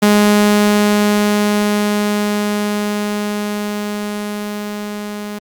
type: tone with level ramp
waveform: sawtooth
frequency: 207.7 Hz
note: G#3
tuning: in tune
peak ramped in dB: -4 to -20 dBFS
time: 0.02-5.39 s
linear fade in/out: 10 ms
effects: Opus 48 kbps